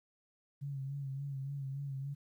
sine tone with vibrato, 138 Hz, C#3, 7 cents flat, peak -37 dBFS, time 0.61-2.15 s, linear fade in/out 20 ms, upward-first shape sine, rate 3.5 Hz, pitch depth 49 cents each way, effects 12-bit

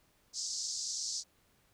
pink band-pass noise, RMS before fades -38 dBFS, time 0.33-1.24 s, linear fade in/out 50 ms, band 4600 to 7300 Hz, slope 48 dB/octave, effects pink hiss -70 dBFS RMS until 1.73 s

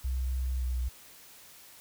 sine tone with pitch glide, 64 to 62.21 Hz, C2 to B1, -38 to +13 cents, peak -28 dBFS, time 0.04-0.89 s, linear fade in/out 10 ms, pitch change -49 cents, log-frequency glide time 0.57-0.65 s, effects white hiss -53 dBFS RMS until 1.8 s

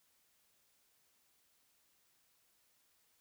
silence, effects white hiss -74 dBFS RMS until 3.2 s

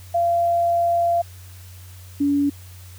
sine tone pair in turn, 686 / 284.6 Hz, F5 / C#4, -31 / +46 cents, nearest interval octave + minor third, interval 1523 cents, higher first, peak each -16 dBFS, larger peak neither, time 0.14-1.22 / 2.2-2.5 s, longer first, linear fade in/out 10 ms, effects added 91 Hz sine -39 dBFS peak until 2.98 s + white hiss -48 dBFS RMS until 2.98 s

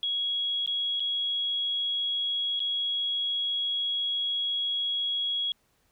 sine tone with dropouts, 3322 Hz, G#7, in tune, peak -26 dBFS, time 0.03-5.52 s, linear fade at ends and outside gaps 1 ms, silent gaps 0.661-0.675 / 0.997-1.003 / 2.594-2.602 s, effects pink hiss -69 dBFS RMS until 5.91 s

